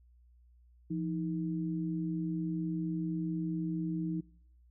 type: tone pair together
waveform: sine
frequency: 170.82 / 315.1 Hz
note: F3 / D#4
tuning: -38 / +22 cents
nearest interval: major seventh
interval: 1060 cents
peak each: -34 / -35 dBFS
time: 0.9-4.21 s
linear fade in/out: 10 ms
effects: noise-tail reverb RT60 0.7 s tail -24 dB re dry + added 60 Hz sine -59 dBFS peak until 4.7 s

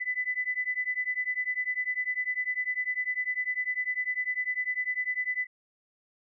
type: beating tone pair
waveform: sine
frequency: 1995 / 2005 Hz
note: B6 / B6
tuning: +17 / +26 cents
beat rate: 10 Hz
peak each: -31 dBFS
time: 0-5.47 s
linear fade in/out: 20 ms
effects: none

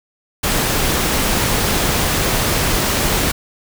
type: noise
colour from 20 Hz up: pink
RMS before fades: -17 dBFS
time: 0.43-3.32 s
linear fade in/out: 10 ms
effects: none

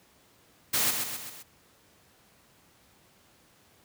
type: noise with echo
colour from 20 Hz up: white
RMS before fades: -26 dBFS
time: 0.73-0.91 s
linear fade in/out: 10 ms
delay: 130 ms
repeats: 4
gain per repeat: -5 dB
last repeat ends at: 1.43 s
effects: pink hiss -61 dBFS RMS until 3.84 s + high-pass 80 Hz 12 dB/octave

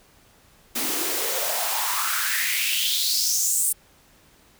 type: noise with high-pass filter sweep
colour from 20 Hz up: white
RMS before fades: -24 dBFS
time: 0.75-3.73 s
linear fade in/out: 10 ms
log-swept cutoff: 240 to 9400 Hz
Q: 4.5
effects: pink hiss -56 dBFS RMS until 4.59 s

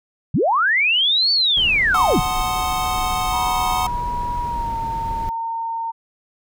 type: linear two-way sweep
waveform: sine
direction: up then down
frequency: 97 to 4557 to 97 Hz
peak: -14 dBFS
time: 0.34-2.2 s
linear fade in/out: 5 ms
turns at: 1.32 s
type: noise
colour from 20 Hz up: brown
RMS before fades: -29 dBFS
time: 1.57-5.29 s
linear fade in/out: 0 ms
type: chord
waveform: square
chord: F# diminished seventh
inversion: none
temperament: equal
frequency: 740 / 880 / 1046.5 / 1244.5 Hz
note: F#5 / A5 / C6 / Eb6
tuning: 0 / 0 / 0 / 0 cents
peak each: -24 / -29 / -26 / -27 dBFS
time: 1.94-3.87 s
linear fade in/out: 5 ms
type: tone with pitch glide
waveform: sine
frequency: 963 to 913.7 Hz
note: B5 to A#5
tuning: -44 to -35 cents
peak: -22 dBFS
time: 3.32-5.92 s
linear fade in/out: 20 ms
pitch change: -91 cents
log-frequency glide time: 4.41-4.78 s
effects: none

